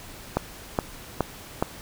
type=click train; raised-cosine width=1 ms; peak=-7 dBFS; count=4; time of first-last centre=0.37-1.625 s; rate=2.39 Hz; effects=pink hiss -43 dBFS RMS until 1.81 s